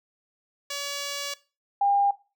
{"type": "tone pair in turn", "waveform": ["5% pulse", "sine"], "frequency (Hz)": [568, 803.3], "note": ["C#5", "G5"], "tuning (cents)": [42, 42], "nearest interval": "tritone", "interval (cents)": 600, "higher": "second", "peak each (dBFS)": -19, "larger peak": "neither", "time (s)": [[0.7, 1.34], [1.81, 2.11]], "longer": "first", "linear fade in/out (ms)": 5, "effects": ["noise-tail reverb RT60 0.3 s tail -18 dB re dry"]}